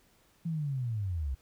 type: linear sweep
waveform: sine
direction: down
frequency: 170 to 61.74 Hz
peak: -30 dBFS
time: 0.45-1.35 s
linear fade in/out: 10 ms
effects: pink hiss -66 dBFS RMS until 1.41 s